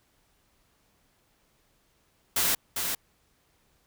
white noise with echo, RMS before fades -25 dBFS, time 2.36-2.55 s, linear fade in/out 5 ms, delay 400 ms, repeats 1, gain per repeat -5 dB, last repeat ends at 2.95 s, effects pink hiss -68 dBFS RMS until 3.86 s

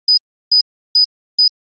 sine tone bursts, 4978 Hz, D#8, in tune, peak -7 dBFS, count 4, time 0.08-1.48 s, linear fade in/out 5 ms, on 95 ms, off 340 ms, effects Opus 24 kbps

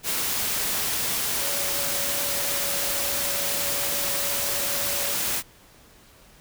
sine tone in noise, 566 Hz, C#5, 36 cents sharp, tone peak -36 dBFS, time 1.38-5.16 s, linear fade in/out 50 ms, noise white, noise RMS -26 dBFS, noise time 0.03-5.43 s, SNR -13 dB, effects pink hiss -53 dBFS RMS until 6.4 s

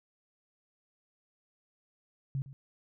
sine tone with echo, 136.1 Hz, C#3, 31 cents flat, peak -30 dBFS, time 2.35-2.42 s, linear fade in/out 0 ms, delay 110 ms, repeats 1, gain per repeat -15 dB, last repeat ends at 2.53 s, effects none

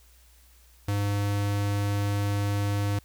square tone, 101.6 Hz, G#2, 38 cents flat, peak -25 dBFS, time 0.88-2.99 s, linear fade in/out 5 ms, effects added 60 Hz sine -55 dBFS peak until 3.04 s + white hiss -60 dBFS RMS until 3.04 s

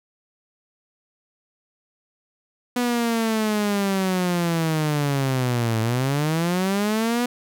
sawtooth linear two-way sweep, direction down then up, 246.6 to 110 to 246.6 Hz, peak -16 dBFS, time 2.76-7.26 s, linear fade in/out 5 ms, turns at 5.8 s, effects none

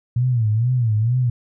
sine tone with vibrato, 116.54 Hz, A#2, in tune, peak -15 dBFS, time 0.16-1.3 s, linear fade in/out 5 ms, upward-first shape sine, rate 2.2 Hz, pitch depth 160 cents each way, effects none

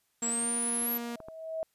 sawtooth tone with pitch glide, 233.1 to 236.5 Hz, A#3 to A#3, 0 to +25 cents, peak -31 dBFS, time 0.22-1.16 s, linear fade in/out 5 ms, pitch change +25 cents, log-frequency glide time 0.39-0.52 s
sine linear sweep, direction up, 7459 to 11960 Hz, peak -29 dBFS, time 0.22-0.98 s, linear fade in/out 10 ms
sine tone with exponential growth, 644 Hz, E5, 41 cents flat, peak -29 dBFS, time 0.8-1.63 s, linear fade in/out 0 ms, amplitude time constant 180 ms
clicks, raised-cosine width 1 ms, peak -30 dBFS, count 2, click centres 1.203 / 1.285 s
effects white hiss -74 dBFS RMS until 1.74 s + resampled to 32000 Hz

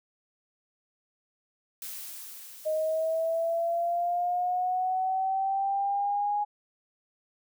blue noise with exponential decay, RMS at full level -38 dBFS, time 1.82-5.27 s, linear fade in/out 1 ms, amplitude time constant 750 ms
sine linear sweep, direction up, 620 to 830.6 Hz, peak -25 dBFS, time 2.65-6.45 s, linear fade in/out 20 ms
effects none

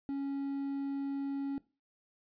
triangle tone with quantisation, 277.2 Hz, C#4, in tune, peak -31 dBFS, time 0.09-1.58 s, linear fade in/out 0 ms, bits 10, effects noise-tail reverb RT60 0.3 s tail -19 dB re dry + resampled to 11025 Hz

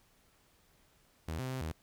sawtooth tone with pitch steps, 80.1 / 129.4 / 130.4 / 79.7 Hz, E2 / C3 / C3 / D#2, -49 / -19 / -5 / +42 cents, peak -32 dBFS, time 1.28-1.72 s, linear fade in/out 5 ms, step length 110 ms, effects pink hiss -68 dBFS RMS until 1.82 s

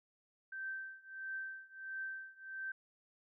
sine tone with tremolo, 1556 Hz, G6, 13 cents flat, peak -38 dBFS, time 0.52-2.72 s, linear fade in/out 5 ms, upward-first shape triangle, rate 1.5 Hz, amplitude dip 95%, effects none

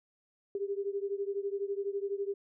sine beating tone pair, 395 / 407 Hz, G4 / G#4, +13 / -35 cents, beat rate 12 Hz, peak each -34 / -36 dBFS, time 0.55-2.34 s, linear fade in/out 2 ms, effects none

